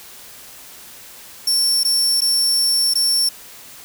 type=tone with dropouts; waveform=sawtooth; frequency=5440 Hz; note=F8; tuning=46 cents flat; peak=-12 dBFS; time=1.47-3.29 s; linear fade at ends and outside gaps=5 ms; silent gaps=1.834-1.848 / 2.207-2.217 / 2.938-2.953 s; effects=white hiss -40 dBFS RMS until 3.84 s